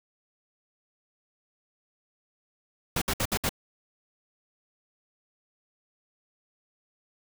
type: noise bursts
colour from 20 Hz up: pink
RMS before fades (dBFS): -27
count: 5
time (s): 2.96-3.493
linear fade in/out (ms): 5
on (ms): 57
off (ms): 62
effects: none